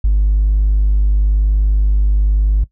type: tone with hard clipping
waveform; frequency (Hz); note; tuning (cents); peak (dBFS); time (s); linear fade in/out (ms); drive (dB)
sine; 50.5; G#1; -48; -10; 0.04-2.64; 5; 1
effects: noise-tail reverb RT60 0.1 s tail -17 dB re dry